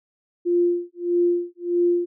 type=tone with tremolo; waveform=sine; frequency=349.2 Hz; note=F4; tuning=in tune; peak=-15 dBFS; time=0.45-2.06 s; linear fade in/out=20 ms; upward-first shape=sine; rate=1.6 Hz; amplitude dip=100%; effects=none